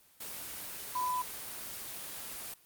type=tone in noise; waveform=sine; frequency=1000 Hz; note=B5; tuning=21 cents sharp; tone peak=-30 dBFS; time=0.95-1.22 s; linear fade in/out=5 ms; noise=white; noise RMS=-42 dBFS; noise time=0.2-2.54 s; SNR=+9 dB; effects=white hiss -63 dBFS RMS until 2.65 s + Opus 24 kbps